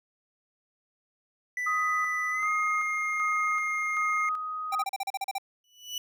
triangle tone with pitch glide, 1984 to 2126 Hz, B6 to C7, +7 to +27 cents, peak -27 dBFS, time 1.57-4.29 s, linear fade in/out 2 ms, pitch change +120 cents, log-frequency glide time 2.31-2.49 s
sine tone with tremolo, 1252 Hz, D#6, 10 cents sharp, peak -26 dBFS, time 1.66-4.84 s, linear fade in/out 10 ms, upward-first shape square, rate 1.3 Hz, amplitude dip 45%
square tone bursts, 784 Hz, G5, in tune, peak -29 dBFS, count 10, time 4.72-5.383 s, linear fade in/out 5 ms, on 33 ms, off 37 ms
30% pulse tone with exponential growth, 2960 Hz, F#7, in tune, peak -26 dBFS, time 5.64-5.98 s, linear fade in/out 2 ms, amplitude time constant 72 ms
effects none

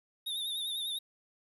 square tone with vibrato, 3644 Hz, A#7, 40 cents flat, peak -34 dBFS, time 0.26-0.99 s, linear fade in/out 10 ms, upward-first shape sine, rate 10 Hz, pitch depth 70 cents each way, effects 11-bit

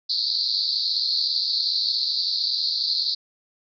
pink band-pass noise, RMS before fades -24 dBFS, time 0.09-3.15 s, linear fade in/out 10 ms, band 4100 to 4700 Hz, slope 96 dB/octave, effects none

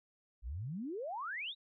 sine exponential sweep, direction up, 50.4 to 3951 Hz, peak -38 dBFS, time 0.42-1.55 s, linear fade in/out 50 ms, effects none

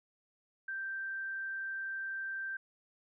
sine tone, 1568 Hz, G6, in tune, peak -36 dBFS, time 0.68-2.57 s, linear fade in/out 5 ms, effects none

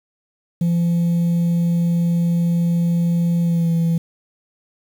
sine tone with pitch glide, 170.8 to 166.8 Hz, F3 to E3, -38 to +21 cents, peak -12 dBFS, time 0.61-3.98 s, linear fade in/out 5 ms, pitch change -41 cents, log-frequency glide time 3.42-3.7 s, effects tanh soft clip ceiling -14 dBFS + 7-bit

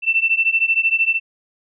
sine beating tone pair, 2672 / 2685 Hz, E7 / E7, +23 / +31 cents, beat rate 13 Hz, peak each -17 / -18 dBFS, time 0.02-1.2 s, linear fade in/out 50 ms, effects none

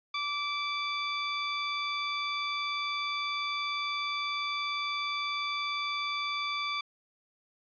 15% pulse tone, 1163 Hz, D6, 17 cents flat, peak -24 dBFS, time 0.14-6.81 s, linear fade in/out 5 ms, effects resampled to 11025 Hz

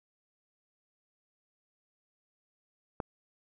click, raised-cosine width 1 ms, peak -19 dBFS, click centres 3.002 s, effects none

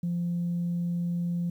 sine tone, 173.2 Hz, F3, 14 cents flat, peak -25 dBFS, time 0.03-1.5 s, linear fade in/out 5 ms, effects tanh soft clip ceiling -23 dBFS + 10-bit

